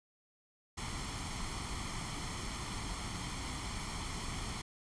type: noise with comb filter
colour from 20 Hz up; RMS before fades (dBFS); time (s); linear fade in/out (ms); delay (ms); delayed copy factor
pink; -40; 0.77-4.62; 10; 0.93; +0.6
effects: resampled to 22050 Hz